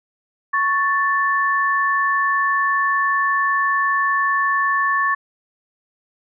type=tone pair together; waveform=sine; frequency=1108.7 / 1760 Hz; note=C#6 / A6; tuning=0 / 0 cents; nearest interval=minor sixth; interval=800 cents; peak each=-18 / -19 dBFS; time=0.53-5.15 s; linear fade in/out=10 ms; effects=none